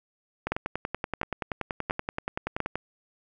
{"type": "two click trains", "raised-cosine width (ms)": 0.5, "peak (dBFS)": [-14, -11], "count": [25, 4], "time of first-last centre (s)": [[0.47, 2.756], [0.52, 2.603]], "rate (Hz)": [10.5, 1.44], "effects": []}